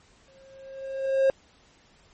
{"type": "tone with exponential growth", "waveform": "triangle", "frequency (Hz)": 537, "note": "C5", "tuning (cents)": 45, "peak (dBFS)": -14, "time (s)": [0.28, 1.3], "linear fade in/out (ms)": 1, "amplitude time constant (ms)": 220, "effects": ["pink hiss -59 dBFS RMS until 2.13 s", "MP3 32 kbps"]}